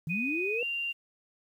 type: linear sweep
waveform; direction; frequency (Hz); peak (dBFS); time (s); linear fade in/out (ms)
sine; up; 148.4 to 493.6; -31; 0.07-0.63; 2
type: tone with pitch glide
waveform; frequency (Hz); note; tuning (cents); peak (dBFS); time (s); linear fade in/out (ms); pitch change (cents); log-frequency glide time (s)
sine; 2489 to 2778; D#7 to F7; 0 to -10; -30; 0.09-0.93; 20; +190; 0.57-0.63
effects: 10-bit